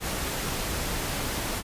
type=noise; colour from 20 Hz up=pink; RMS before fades=-30 dBFS; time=0-1.63 s; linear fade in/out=50 ms; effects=resampled to 32000 Hz